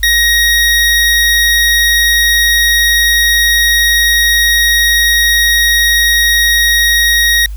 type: tone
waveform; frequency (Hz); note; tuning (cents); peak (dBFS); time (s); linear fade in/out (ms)
25% pulse; 1881; A#6; +15; -4; 0.03-7.46; 2
effects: added 51 Hz sine -20 dBFS peak until 7.56 s + white hiss -45 dBFS RMS until 7.56 s